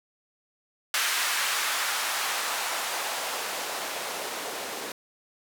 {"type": "noise with band-pass filter sweep", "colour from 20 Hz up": "blue", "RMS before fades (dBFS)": -30, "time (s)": [0.94, 4.92], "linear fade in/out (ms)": 2, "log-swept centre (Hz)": [1500, 410], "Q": 1.1, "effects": []}